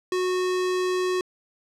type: tone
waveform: square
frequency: 366.8 Hz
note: F#4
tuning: 15 cents flat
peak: -23 dBFS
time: 0.12-1.21 s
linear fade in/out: 2 ms
effects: low-pass 8000 Hz 12 dB/octave